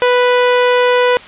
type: tone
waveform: sawtooth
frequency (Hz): 493.9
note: B4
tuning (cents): 0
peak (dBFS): -5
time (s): 0.02-1.17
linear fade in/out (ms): 0
effects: white hiss -34 dBFS RMS until 1.27 s + resampled to 8000 Hz